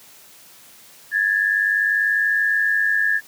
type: tone pair together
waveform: sine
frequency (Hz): 1665.8 / 1766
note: G#6 / A6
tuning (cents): +5 / +6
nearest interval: minor second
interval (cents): 101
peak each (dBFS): -19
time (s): 1.11-3.21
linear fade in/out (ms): 50
effects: white hiss -47 dBFS RMS until 3.27 s + high-pass 80 Hz 12 dB/octave